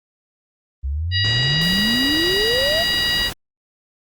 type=exponential sweep; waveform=sine; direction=up; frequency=64 to 698.5 Hz; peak=-20 dBFS; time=0.83-2.84 s; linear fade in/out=20 ms
type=harmonic tone; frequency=959 Hz; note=A#5; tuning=49 cents sharp; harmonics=2 / 3 / 4 / 5; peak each=-23 / -23 / -23 / -23 dBFS; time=1.11-3.31 s; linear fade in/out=50 ms
type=noise; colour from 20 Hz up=pink; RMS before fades=-29 dBFS; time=1.24-3.33 s; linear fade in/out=5 ms
effects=Opus 24 kbps